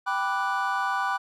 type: chord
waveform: triangle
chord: G major seventh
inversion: none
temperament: equal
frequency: 784 / 987.8 / 1174.7 / 1480 Hz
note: G5 / B5 / D6 / F#6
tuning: 0 / 0 / 0 / 0 cents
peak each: -28 dBFS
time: 0.06-1.18 s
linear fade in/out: 20 ms
effects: none